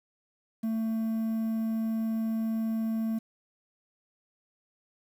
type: tone with quantisation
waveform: triangle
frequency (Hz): 223.2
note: A3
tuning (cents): +25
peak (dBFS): -25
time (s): 0.63-3.19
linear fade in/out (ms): 10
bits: 9
effects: none